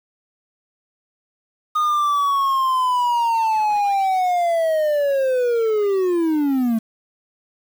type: linear sweep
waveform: triangle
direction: down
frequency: 1234 to 218.4 Hz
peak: -14 dBFS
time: 1.75-6.79 s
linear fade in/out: 10 ms
effects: 7-bit